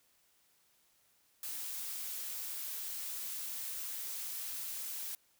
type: noise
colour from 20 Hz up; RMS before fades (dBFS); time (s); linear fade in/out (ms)
blue; -41; 1.43-5.15; 2
effects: white hiss -71 dBFS RMS until 5.39 s